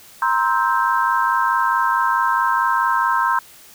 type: chord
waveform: sine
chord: C dominant seventh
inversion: third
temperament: just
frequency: 941.9 / 1046.5 / 1308.1 / 1569.8 Hz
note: Bb5 / C6 / E6 / G6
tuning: +18 / 0 / -14 / +2 cents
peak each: -20 / -19 / -23 / -22 dBFS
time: 0.22-3.39 s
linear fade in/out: 2 ms
effects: white hiss -45 dBFS RMS until 3.74 s